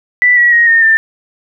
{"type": "tone with pitch steps", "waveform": "sine", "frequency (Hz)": [1975.5, 1927, 1879.8, 1833.6, 1788.7], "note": ["B6", "B6", "A#6", "A#6", "A6"], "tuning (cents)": [0, -43, 14, -29, 28], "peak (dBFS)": -5, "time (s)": [0.22, 0.97], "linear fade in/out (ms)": 0, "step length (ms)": 150, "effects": []}